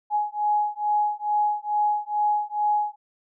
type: beating tone pair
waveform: sine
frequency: 836 / 838.3 Hz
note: G#5 / G#5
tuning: +11 / +16 cents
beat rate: 2.3 Hz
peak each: -24 dBFS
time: 0.1-2.96 s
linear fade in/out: 50 ms
effects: none